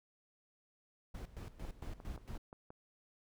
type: noise with tremolo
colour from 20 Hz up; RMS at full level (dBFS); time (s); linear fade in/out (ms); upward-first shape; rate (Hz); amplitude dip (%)
brown; -44; 1.14-2.38; 10; square; 4.4; 80
type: click train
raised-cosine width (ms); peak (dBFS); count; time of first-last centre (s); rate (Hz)
1; -37; 7; 1.65-2.704; 5.69
effects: none